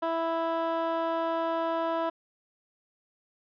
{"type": "tone with band-pass filter", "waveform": "15% pulse", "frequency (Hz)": 329.6, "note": "E4", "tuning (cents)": 0, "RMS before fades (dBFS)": -29, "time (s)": [0.02, 2.1], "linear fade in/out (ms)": 10, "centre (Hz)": 740, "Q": 0.96, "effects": ["resampled to 11025 Hz"]}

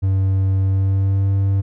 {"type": "tone with pitch glide", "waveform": "triangle", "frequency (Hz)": [96, 97.9], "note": ["G2", "G2"], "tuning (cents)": [-36, -2], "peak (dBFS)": -12, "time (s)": [0.02, 1.62], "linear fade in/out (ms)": 20, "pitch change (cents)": 34, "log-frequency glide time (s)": [0.62, 1.29], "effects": []}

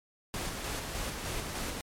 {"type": "noise with tremolo", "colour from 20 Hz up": "pink", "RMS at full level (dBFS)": -35, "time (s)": [0.34, 1.81], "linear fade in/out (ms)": 0, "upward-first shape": "square", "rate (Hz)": 3.3, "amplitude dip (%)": 30, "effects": ["low-pass 12000 Hz 12 dB/octave", "MP3 96 kbps"]}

